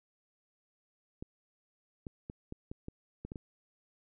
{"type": "clicks", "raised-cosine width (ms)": 3, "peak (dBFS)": -28, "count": 9, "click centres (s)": [1.225, 2.068, 2.299, 2.524, 2.715, 2.884, 3.25, 3.319, 3.358], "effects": []}